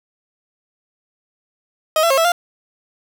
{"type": "tone with pitch steps", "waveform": "30% pulse", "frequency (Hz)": [628, 672, 540, 658, 698], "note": ["D#5", "E5", "C#5", "E5", "F5"], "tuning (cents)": [16, 33, -45, -3, -1], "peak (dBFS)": -10, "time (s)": [1.96, 2.32], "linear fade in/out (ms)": 2, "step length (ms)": 72, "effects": []}